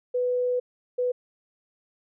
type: tone bursts at uneven times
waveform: sine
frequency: 495.9 Hz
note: B4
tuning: 7 cents sharp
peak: -22 dBFS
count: 2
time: 0.14-0.6 / 0.98-1.12 s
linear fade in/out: 10 ms
effects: none